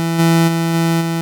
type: tone with level steps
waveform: 30% pulse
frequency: 165.9 Hz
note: E3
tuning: 11 cents sharp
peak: -13 / -7 / -12 / -10 / -14 dBFS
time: 0-1.21 s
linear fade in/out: 0 ms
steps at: 0.18 / 0.47 / 0.73 / 1 s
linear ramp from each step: 20 ms
effects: none